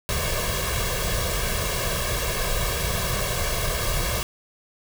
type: noise with comb filter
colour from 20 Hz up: pink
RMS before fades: -25 dBFS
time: 0.09-4.23 s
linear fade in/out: 0 ms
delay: 1.8 ms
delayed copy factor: +0.85
effects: none